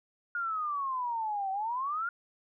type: exponential two-way sweep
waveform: sine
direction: down then up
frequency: 1434 to 758 to 1434 Hz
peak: -30 dBFS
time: 0.35-2.09 s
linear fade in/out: 2 ms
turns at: 1.51 s
effects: none